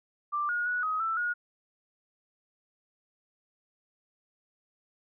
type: tone with pitch steps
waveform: sine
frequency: 1180 / 1438 / 1467 / 1262 / 1328 / 1442 Hz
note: D6 / F#6 / F#6 / D#6 / E6 / F#6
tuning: +8 / -50 / -15 / +24 / +12 / -45 cents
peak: -27 dBFS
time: 0.32-1.34 s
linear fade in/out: 20 ms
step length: 170 ms
effects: none